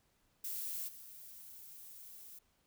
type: noise with level steps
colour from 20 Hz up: violet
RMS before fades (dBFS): -41 / -53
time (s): 0.44-2.39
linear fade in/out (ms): 5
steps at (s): 0.87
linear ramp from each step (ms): 20
effects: pink hiss -75 dBFS RMS until 2.66 s